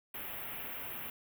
white band-stop noise, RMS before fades -42 dBFS, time 0.14-1.1 s, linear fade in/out 5 ms, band 3100 to 12000 Hz, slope 48 dB/octave, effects none

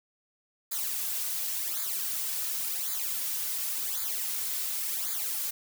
blue noise with flanger, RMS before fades -32 dBFS, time 0.71-5.51 s, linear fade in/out 10 ms, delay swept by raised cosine 0.35 to 3.75 ms, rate 0.91 Hz, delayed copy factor -0.85, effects none

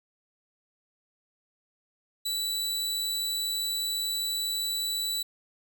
sawtooth tone, 3951 Hz, B7, in tune, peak -25 dBFS, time 2.25-5.23 s, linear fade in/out 10 ms, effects none

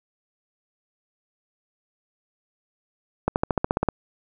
accelerating click train, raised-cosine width 1 ms, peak -6 dBFS, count 10, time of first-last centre 3.28-3.887 s, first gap 79 ms, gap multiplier 0.96, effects none

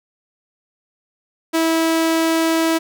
sawtooth tone, 325.9 Hz, E4, 20 cents flat, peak -11 dBFS, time 1.53-2.79 s, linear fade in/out 20 ms, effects none

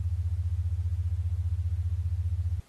sine beating tone pair, 78.7 / 93.7 Hz, D#2 / F#2, +20 / +22 cents, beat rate 15 Hz, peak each -29 / -29 dBFS, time 0-2.6 s, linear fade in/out 5 ms, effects pink hiss -61 dBFS RMS until 2.68 s + AAC 32 kbps

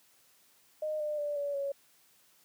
sine tone with pitch steps, 615 / 600.3 / 585.9 / 571.8 / 558.1 Hz, D#5 / D5 / D5 / D5 / C#5, -20 / +38 / -4 / -46 / +12 cents, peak -31 dBFS, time 0.82-1.72 s, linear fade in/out 5 ms, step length 180 ms, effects white hiss -65 dBFS RMS until 2.44 s + high-pass 100 Hz 12 dB/octave

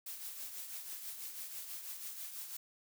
blue noise with tremolo, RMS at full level -43 dBFS, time 0.06-2.57 s, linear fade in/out 5 ms, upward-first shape triangle, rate 6.1 Hz, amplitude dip 55%, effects none

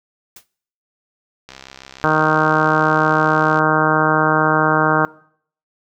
white noise with exponential decay, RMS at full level -34 dBFS, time 0.36-0.47 s, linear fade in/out 5 ms, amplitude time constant 22 ms
click train, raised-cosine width 0.2 ms, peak -18 dBFS, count 141, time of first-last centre 1.49-3.589 s, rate 66.7 Hz
harmonic tone, 155.56 Hz, D#3, in tune, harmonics 1 / 2 / 3 / 4 / 5 / 6 / 7 / 8 / 9 / 10, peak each -22 / -22 / -22 / -22 / -22 / -22 / -22 / -22 / -22 / -22 dBFS, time 2.04-5.05 s, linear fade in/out 0 ms
effects noise-tail reverb RT60 0.6 s tail -22 dB re dry

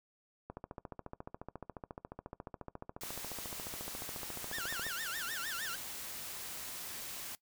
click train, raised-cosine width 1 ms, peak -29 dBFS, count 63, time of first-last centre 0.5-4.866 s, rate 14.2 Hz
white noise, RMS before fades -44 dBFS, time 3.01-7.35 s, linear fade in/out 0 ms
sawtooth tone with vibrato, 1580 Hz, G6, 13 cents sharp, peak -35 dBFS, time 4.52-5.76 s, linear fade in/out 10 ms, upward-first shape sine, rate 6.5 Hz, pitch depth 270 cents each way
effects noise-tail reverb RT60 0.1 s tail -19 dB re dry

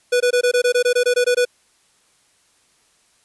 square tone bursts, 491.4 Hz, B4, 9 cents flat, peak -14 dBFS, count 13, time 0.12-1.452 s, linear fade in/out 10 ms, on 84 ms, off 20 ms, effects white hiss -59 dBFS RMS until 3.24 s + resampled to 24000 Hz

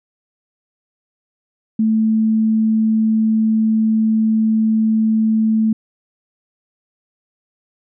sine tone, 220 Hz, A3, in tune, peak -12 dBFS, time 1.79-5.73 s, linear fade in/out 5 ms, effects none

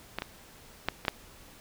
clicks, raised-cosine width 0.3 ms, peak -15 / -17 / -10 / -19 / -8 dBFS, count 5, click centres 0.186 / 0.221 / 0.886 / 1.051 / 1.082 s, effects pink hiss -53 dBFS RMS until 1.6 s

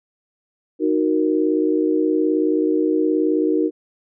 sine chord, D# minor, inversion none, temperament equal, 311.1 / 370 / 466.2 Hz, D#4 / F#4 / A#4, 0 / 0 / 0 cents, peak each -18 / -21 / -22 dBFS, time 0.79-3.71 s, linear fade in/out 50 ms, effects none

